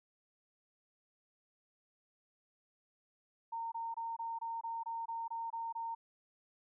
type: tone bursts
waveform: sine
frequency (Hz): 917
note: A#5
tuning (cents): -29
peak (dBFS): -37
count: 11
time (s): 3.52-5.95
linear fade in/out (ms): 10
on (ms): 200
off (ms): 23
effects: none